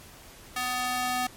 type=tone with high-pass filter sweep; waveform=square; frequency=250 Hz; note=B3; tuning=21 cents sharp; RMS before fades=-29 dBFS; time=0.56-1.27 s; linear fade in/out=5 ms; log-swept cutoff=1100 to 630 Hz; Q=0.97; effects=pink hiss -49 dBFS RMS until 1.36 s + MP3 64 kbps